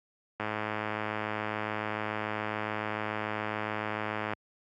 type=click train; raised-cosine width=0.5 ms; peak=-17 dBFS; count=422; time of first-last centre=0.4-4.335 s; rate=107 Hz; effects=high-pass 80 Hz 12 dB/octave + Opus 48 kbps